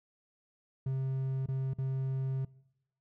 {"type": "tone with dropouts", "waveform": "triangle", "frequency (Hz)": 132.9, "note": "C3", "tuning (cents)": 27, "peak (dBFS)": -28, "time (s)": [0.86, 2.45], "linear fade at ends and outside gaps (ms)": 5, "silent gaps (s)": [[1.461, 1.485], [1.736, 1.784]], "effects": ["noise-tail reverb RT60 0.9 s tail -23 dB re dry"]}